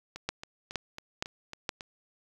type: two click trains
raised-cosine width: 0.2 ms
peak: -23 / -13 dBFS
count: 7 / 4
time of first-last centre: 0.16-1.808 / 0.29-1.692 s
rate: 3.64 / 2.14 Hz
effects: 8-bit